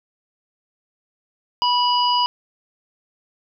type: harmonic tone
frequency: 980 Hz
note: B5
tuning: 14 cents flat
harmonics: 1 / 3 / 5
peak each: -17 / -22 / -24 dBFS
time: 1.62-2.26 s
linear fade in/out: 0 ms
effects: none